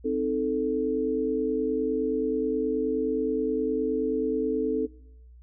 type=chord; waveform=sine; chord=A diminished; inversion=first; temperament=equal; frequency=261.6 / 311.1 / 440 Hz; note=C4 / Eb4 / A4; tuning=0 / 0 / 0 cents; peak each=-29 / -31 / -26 dBFS; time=0.04-4.87 s; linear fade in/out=20 ms; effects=noise-tail reverb RT60 0.8 s tail -22 dB re dry + added 60 Hz sine -47 dBFS peak until 5.42 s